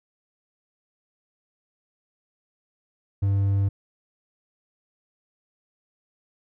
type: tone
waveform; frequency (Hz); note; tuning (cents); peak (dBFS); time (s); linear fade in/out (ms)
triangle; 98.9; G2; +16; -17; 3.22-3.69; 10
effects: none